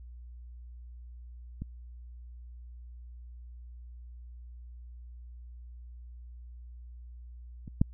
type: clicks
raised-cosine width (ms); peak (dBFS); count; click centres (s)
5; -24 / -29 / -10; 3; 1.62 / 7.678 / 7.815
effects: added 60 Hz sine -44 dBFS peak until 7.93 s